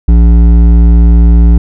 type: tone with hard clipping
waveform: sine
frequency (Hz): 57.5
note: A#1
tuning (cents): -23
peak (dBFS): -3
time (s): 0.08-1.58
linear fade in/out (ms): 5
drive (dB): 10
effects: none